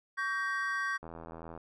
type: chord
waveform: triangle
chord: G diminished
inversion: second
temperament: just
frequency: 1128.9 / 1568 / 1881.6 Hz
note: Db6 / G6 / Bb6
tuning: +31 / 0 / +16 cents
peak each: -34 / -32 / -35 dBFS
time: 0.17-0.98 s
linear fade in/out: 20 ms
type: click train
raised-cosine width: 1 ms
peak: -31 dBFS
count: 46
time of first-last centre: 1.03-1.576 s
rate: 82.4 Hz
effects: resampled to 24000 Hz